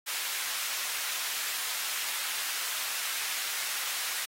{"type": "high-pass noise", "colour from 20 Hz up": "pink", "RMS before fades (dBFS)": -34, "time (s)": [0.06, 4.26], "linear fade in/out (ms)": 20, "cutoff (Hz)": 1600, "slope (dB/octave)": 12, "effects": ["AAC 48 kbps"]}